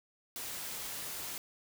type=noise; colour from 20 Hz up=white; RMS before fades=-41 dBFS; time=0.36-1.38 s; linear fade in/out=0 ms; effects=none